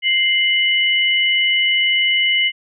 sine tone pair together, 2093 / 2960 Hz, C7 / F#7, 0 / 0 cents, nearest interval tritone, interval 600 cents, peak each -16 dBFS, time 0.02-2.52 s, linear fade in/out 50 ms, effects none

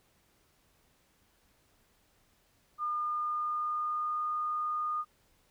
sine tone with pitch glide, 1211 to 1224.4 Hz, D#6 to D#6, -47 to -28 cents, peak -30 dBFS, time 2.78-5.05 s, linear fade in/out 50 ms, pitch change +19 cents, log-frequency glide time 2.94-4.23 s, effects pink hiss -69 dBFS RMS until 5.5 s

